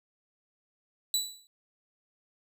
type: tone with exponential decay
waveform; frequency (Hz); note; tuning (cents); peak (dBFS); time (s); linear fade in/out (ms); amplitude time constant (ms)
25% pulse; 3951; B7; 0; -19; 1.14-1.47; 1; 70
effects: none